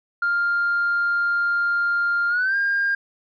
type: tone with pitch glide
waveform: sine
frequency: 1400 to 1608.2 Hz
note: F6 to G6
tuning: +4 to +44 cents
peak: -17 dBFS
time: 0.22-2.95 s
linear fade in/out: 5 ms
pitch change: +240 cents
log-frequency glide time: 2.29-2.56 s
effects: tanh soft clip ceiling -15 dBFS